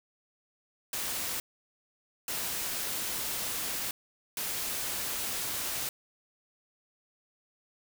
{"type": "noise bursts at uneven times", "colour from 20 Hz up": "white", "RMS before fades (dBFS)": -34, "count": 3, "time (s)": [[0.93, 1.4], [2.28, 3.91], [4.37, 5.89]], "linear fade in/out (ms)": 2, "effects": []}